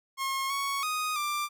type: tone with pitch steps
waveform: sawtooth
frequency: 1078 / 1111 / 1245 / 1183 Hz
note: C#6 / C#6 / D#6 / D6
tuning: -49 / +4 / +1 / +12 cents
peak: -25 dBFS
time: 0.17-1.49 s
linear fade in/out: 50 ms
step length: 330 ms
effects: none